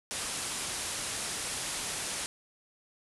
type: low-pass noise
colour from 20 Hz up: white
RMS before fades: -36 dBFS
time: 0.11-2.26 s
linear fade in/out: 0 ms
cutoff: 11000 Hz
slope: 96 dB/octave
effects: none